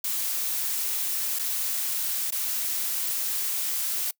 blue noise with dropouts, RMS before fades -28 dBFS, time 0.04-4.11 s, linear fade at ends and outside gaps 5 ms, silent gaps 1.389-1.393 / 2.306-2.321 s, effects noise-tail reverb RT60 0.1 s tail -24 dB re dry

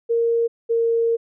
sine tone pair in turn, 464.3 / 461.1 Hz, A#4 / A#4, -7 / -19 cents, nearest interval unison, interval 12 cents, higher first, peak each -16 dBFS, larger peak neither, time 0.09-0.48 / 0.69-1.17 s, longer second, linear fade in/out 20 ms, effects none

